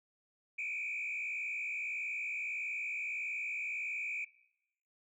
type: tone with frequency modulation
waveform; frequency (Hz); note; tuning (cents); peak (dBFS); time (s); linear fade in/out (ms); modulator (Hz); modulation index
sine; 2400; D7; +37; -34; 0.58-4.25; 10; 61.6; 2
effects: noise-tail reverb RT60 0.8 s tail -20 dB re dry + tanh soft clip ceiling -32 dBFS